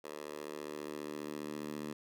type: tone with high-pass filter sweep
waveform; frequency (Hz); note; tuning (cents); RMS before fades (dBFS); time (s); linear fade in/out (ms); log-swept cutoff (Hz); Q
10% pulse; 74.8; D2; +32; -43; 0.04-1.93; 5; 500 to 220; 1.6
effects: none